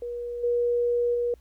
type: tone with level steps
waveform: sine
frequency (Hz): 480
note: B4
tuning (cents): -49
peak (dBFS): -30 / -21 / -23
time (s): 0.02-1.34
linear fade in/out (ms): 2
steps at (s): 0.43 / 1.14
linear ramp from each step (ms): 10
effects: added 60 Hz sine -51 dBFS peak until 1.4 s + pink hiss -66 dBFS RMS until 1.4 s